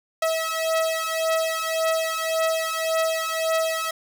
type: beating tone pair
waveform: sawtooth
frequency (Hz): 646 / 647.8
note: E5 / E5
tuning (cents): -35 / -30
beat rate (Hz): 1.8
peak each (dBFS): -21 / -21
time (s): 0.22-3.91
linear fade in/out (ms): 5
effects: none